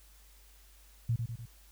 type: tone with echo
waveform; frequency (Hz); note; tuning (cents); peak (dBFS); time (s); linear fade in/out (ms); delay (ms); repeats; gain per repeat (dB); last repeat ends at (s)
sine; 116.54; A#2; 0; -26; 1.09-1.16; 5; 99; 3; -5; 1.457
effects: added 50 Hz sine -57 dBFS peak until 1.71 s + white hiss -62 dBFS RMS until 1.71 s